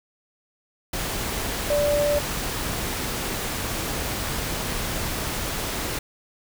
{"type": "tone in noise", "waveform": "sine", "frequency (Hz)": 584, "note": "D5", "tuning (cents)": -10, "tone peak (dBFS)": -19, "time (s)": [1.7, 2.19], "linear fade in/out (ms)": 5, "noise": "pink", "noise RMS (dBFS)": -28, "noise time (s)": [0.93, 5.99], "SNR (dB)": 6, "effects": []}